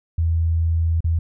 sine tone with dropouts, 82.41 Hz, E2, in tune, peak -16 dBFS, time 0.18-1.19 s, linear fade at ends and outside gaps 5 ms, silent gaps 1.006-1.043 s, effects none

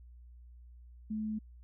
sine tone, 215.8 Hz, A3, 33 cents flat, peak -33 dBFS, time 1.1-1.39 s, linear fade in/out 10 ms, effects added 60 Hz sine -51 dBFS peak until 1.63 s

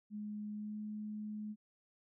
sine tone with pitch glide, 209.8 to 212 Hz, G#3 to G#3, +18 to +36 cents, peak -40 dBFS, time 0.1-1.56 s, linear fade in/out 50 ms, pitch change +18 cents, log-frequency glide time 0.53-0.77 s, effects none

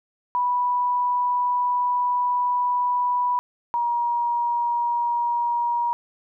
sine tone pair in turn, 983 / 951.2 Hz, B5 / A#5, -8 / +35 cents, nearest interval minor second, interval 57 cents, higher first, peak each -19 / -20 dBFS, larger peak first, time 0.35-3.39 / 3.74-5.93 s, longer first, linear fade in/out 0 ms, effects none

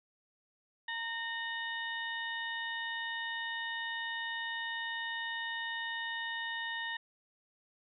harmonic tone with a mistuned harmonic, 920 Hz, A#5, 23 cents flat, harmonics 1 / 2 / 3 / 4, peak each -43 / -37 / -45 / -44 dBFS, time 0.88-6.97 s, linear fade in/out 5 ms, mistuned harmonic 3, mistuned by +110 cents, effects none

